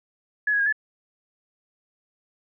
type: tone with pitch steps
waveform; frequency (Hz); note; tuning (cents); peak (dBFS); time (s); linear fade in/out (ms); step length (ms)
sine; 1696 / 1662 / 1626 / 1722; G#6 / G#6 / G#6 / A6; +36 / +1 / -37 / -38; -19; 0.47-0.726; 5; 64
effects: none